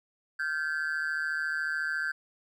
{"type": "tone with amplitude modulation", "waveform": "triangle", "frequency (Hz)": 1555, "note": "G6", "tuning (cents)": -14, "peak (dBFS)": -22, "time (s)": [0.39, 2.12], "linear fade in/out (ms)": 10, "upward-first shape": "sine", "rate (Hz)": 154, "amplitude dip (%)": 95, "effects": ["tanh soft clip ceiling -20 dBFS"]}